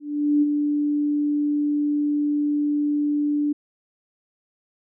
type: tone with ADSR envelope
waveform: sine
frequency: 293.7 Hz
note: D4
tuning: in tune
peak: -14 dBFS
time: 0-3.53 s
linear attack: 420 ms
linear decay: 29 ms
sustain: -5 dB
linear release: 10 ms
effects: none